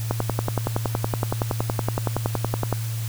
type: click train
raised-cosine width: 1 ms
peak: -8 dBFS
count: 29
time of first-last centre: 0.11-2.727 s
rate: 10.7 Hz
effects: added 113 Hz sine -25 dBFS peak until 3.08 s + white hiss -38 dBFS RMS until 3.08 s